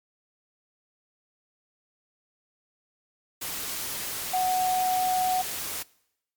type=tone in noise; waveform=sine; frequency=740 Hz; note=F#5; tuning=in tune; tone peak=-22 dBFS; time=4.33-5.42 s; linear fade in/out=10 ms; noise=white; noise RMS=-33 dBFS; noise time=3.41-5.83 s; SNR=+8 dB; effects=noise-tail reverb RT60 0.8 s tail -23 dB re dry + MP3 96 kbps